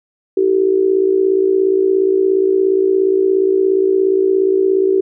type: tone with amplitude modulation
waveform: sine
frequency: 382.5 Hz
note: G4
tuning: 42 cents flat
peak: -7 dBFS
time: 0.37-5.01 s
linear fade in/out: 5 ms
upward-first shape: sine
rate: 57.1 Hz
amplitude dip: 75%
effects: none